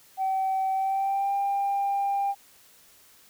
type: tone with pitch glide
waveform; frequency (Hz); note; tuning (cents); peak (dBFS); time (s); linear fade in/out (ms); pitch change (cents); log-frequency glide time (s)
sine; 766 to 796.7; G5 to G5; -40 to +28; -22; 0.17-2.35; 50; +68; 0.72-1.34
effects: tanh soft clip ceiling -20 dBFS + white hiss -56 dBFS RMS until 3.29 s